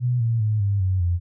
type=tone with pitch steps; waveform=sine; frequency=123.47 / 115.2 / 107.49 / 100.29 / 93.57 / 87.31 Hz; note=B2 / A#2 / A2 / G2 / F#2 / F2; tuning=0 / -20 / -40 / +40 / +20 / 0 cents; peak=-18 dBFS; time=0-1.2 s; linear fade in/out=50 ms; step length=200 ms; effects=none